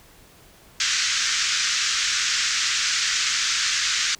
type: band-pass noise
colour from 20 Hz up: white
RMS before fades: -23 dBFS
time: 0.8-4.15 s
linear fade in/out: 2 ms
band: 1300 to 6900 Hz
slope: 48 dB/octave
effects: pink hiss -51 dBFS RMS until 4.19 s